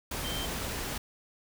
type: tone in noise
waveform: sine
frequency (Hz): 3136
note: G7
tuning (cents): 0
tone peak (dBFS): -37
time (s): 0.24-0.46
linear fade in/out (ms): 5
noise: pink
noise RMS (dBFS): -35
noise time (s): 0.11-0.98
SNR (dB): -5
effects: none